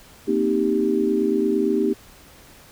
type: chord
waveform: sine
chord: C minor seventh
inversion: third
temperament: equal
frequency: 233.1 / 261.6 / 311.1 / 392 Hz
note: Bb3 / C4 / Eb4 / G4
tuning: 0 / 0 / 0 / 0 cents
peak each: -24 / -26 / -23 / -21 dBFS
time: 0.27-1.94 s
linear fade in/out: 20 ms
effects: pink hiss -48 dBFS RMS until 2.71 s